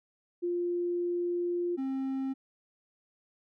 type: tone pair in turn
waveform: sine / triangle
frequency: 350 / 266.9 Hz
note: F4 / C4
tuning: +4 / +35 cents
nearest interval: perfect fourth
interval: 469 cents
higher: first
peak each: -28 dBFS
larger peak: neither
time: 0.42-1.77 / 1.77-2.34 s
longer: first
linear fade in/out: 20 ms
effects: none